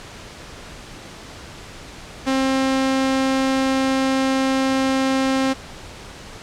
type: tone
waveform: sawtooth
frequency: 265.9 Hz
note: C4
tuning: 28 cents sharp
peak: -13 dBFS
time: 2.26-5.54 s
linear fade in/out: 20 ms
effects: pink hiss -38 dBFS RMS until 6.42 s + low-pass 7000 Hz 12 dB/octave